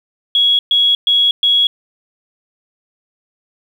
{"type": "tone bursts", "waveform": "sine", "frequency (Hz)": 3335, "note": "G#7", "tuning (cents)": 7, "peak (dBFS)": -9, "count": 4, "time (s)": [0.35, 1.67], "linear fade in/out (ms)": 2, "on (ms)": 240, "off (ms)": 120, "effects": ["7-bit"]}